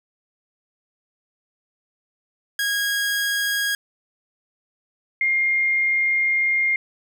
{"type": "tone pair in turn", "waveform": ["sawtooth", "sine"], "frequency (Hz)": [1641, 2121], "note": ["G#6", "C7"], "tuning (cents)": [-21, 23], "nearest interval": "major third", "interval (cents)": 444, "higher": "second", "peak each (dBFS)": [-17, -17], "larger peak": "neither", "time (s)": [[2.59, 3.75], [5.21, 6.76]], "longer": "second", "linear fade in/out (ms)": 2, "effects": []}